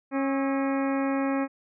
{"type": "harmonic tone with a mistuned harmonic", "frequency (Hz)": 272.7, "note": "C#4", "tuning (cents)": -28, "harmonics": [1, 2, 3, 4, 5, 6, 7, 8, 9], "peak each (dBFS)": [-25, -31, -35, -37, -39, -41, -42, -43, -44], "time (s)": [0.11, 1.48], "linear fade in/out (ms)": 50, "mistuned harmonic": 5, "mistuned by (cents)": -73, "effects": []}